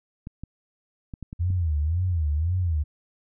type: clicks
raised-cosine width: 5 ms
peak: -23 dBFS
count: 6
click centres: 0.271 / 0.436 / 1.138 / 1.227 / 1.329 / 1.504 s
type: tone with vibrato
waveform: sine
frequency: 82.41 Hz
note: E2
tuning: in tune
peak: -21 dBFS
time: 1.39-2.84 s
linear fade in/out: 20 ms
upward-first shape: sine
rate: 1.9 Hz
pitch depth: 200 cents each way
effects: none